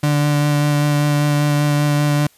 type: tone with vibrato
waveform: 35% pulse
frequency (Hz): 146.83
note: D3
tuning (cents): 0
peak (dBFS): -12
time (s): 0.03-2.27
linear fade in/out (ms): 5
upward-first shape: sine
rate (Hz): 5.1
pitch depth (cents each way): 12
effects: white hiss -53 dBFS RMS until 2.37 s + resampled to 32000 Hz